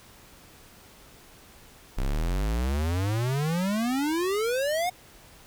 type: exponential sweep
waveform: square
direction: up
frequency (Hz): 30.72 to 740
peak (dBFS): -25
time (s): 1.97-4.9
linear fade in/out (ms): 10
effects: pink hiss -52 dBFS RMS until 5.46 s